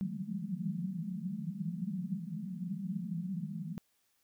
white band-pass noise, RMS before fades -38 dBFS, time 0.01-3.78 s, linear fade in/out 0 ms, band 160 to 210 Hz, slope 96 dB/octave, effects white hiss -75 dBFS RMS until 4.23 s

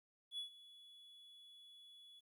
triangle tone with ADSR envelope, 3400 Hz, G#7, 40 cents sharp, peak -39 dBFS, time 0.31-2.21 s, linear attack 72 ms, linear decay 110 ms, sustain -18 dB, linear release 25 ms, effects 13-bit

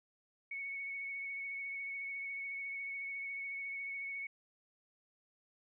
sine tone with vibrato, 2217 Hz, C#7, in tune, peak -39 dBFS, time 0.51-4.27 s, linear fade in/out 5 ms, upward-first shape triangle, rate 14 Hz, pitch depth 21 cents each way, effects none

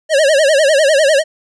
square tone with vibrato, 587.3 Hz, D5, in tune, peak -9 dBFS, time 0.09-1.24 s, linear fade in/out 50 ms, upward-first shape sine, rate 10 Hz, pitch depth 160 cents each way, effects resampled to 22050 Hz

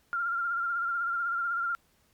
sine tone with vibrato, 1387 Hz, F6, 12 cents flat, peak -27 dBFS, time 0.13-1.75 s, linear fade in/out 0 ms, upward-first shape sine, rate 16 Hz, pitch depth 41 cents each way, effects pink hiss -67 dBFS RMS until 2.13 s + MP3 96 kbps

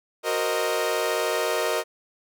sawtooth chord, C half-diminished seventh, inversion second, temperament equal with one note detuned, 370 / 463.5 / 523.3 / 622.3 Hz, Gb4 / Bb4 / C5 / Eb5, 0 / -10 / 0 / 0 cents, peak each -27 / -23 / -28 / -23 dBFS, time 0.23-1.84 s, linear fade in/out 50 ms, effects none

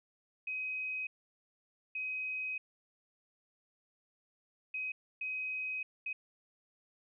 sine tone bursts at uneven times, 2525 Hz, D#7, 25 cents sharp, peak -35 dBFS, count 5, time 0.47-1.07 / 1.95-2.58 / 4.74-4.92 / 5.21-5.83 / 6.06-6.13 s, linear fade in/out 5 ms, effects none

